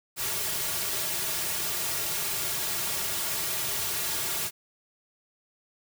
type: noise with comb filter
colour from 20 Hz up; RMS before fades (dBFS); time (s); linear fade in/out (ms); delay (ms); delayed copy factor
white; -30; 0.16-4.51; 50; 3.9; -0.9
effects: none